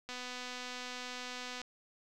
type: click train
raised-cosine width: 0.2 ms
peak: -26 dBFS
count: 381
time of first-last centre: 0.09-1.616 s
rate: 249 Hz
effects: none